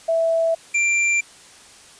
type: tone pair in turn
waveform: sine / square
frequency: 658 / 2364 Hz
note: E5 / D7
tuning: -3 / +11 cents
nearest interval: octave + minor seventh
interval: 2214 cents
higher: second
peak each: -16 / -17 dBFS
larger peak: first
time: 0.08-0.55 / 0.74-1.21 s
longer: neither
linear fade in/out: 10 ms
effects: white hiss -46 dBFS RMS until 1.99 s + resampled to 22050 Hz